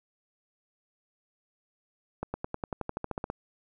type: accelerating click train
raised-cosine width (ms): 1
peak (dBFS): -18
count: 14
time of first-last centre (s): 2.23-3.301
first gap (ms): 110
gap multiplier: 0.95
effects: none